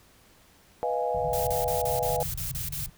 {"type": "chord", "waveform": "sine", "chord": "F half-diminished seventh", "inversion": "second", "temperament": "equal with one note detuned", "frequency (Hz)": [493.9, 622.3, 694.4, 830.6], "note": ["Cb5", "Eb5", "F5", "Ab5"], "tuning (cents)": [0, 0, -10, 0], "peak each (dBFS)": [-29, -32, -31, -31], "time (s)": [0.83, 2.23], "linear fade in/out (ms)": 0}
{"type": "low-pass noise", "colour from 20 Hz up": "white", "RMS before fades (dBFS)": -37, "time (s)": [1.14, 2.9], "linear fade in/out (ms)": 10, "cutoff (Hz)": 160, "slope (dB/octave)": 96}
{"type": "noise bursts", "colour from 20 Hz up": "blue", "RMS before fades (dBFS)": -34, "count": 9, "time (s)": [1.33, 2.862], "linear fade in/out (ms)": 2, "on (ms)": 140, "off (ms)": 34}
{"effects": ["pink hiss -58 dBFS RMS until 2.97 s"]}